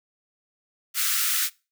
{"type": "high-pass noise", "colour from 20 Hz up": "white", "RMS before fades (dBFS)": -24, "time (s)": [0.94, 1.5], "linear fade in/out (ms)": 50, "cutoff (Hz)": 1200, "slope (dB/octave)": 96, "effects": ["noise-tail reverb RT60 0.3 s tail -23 dB re dry"]}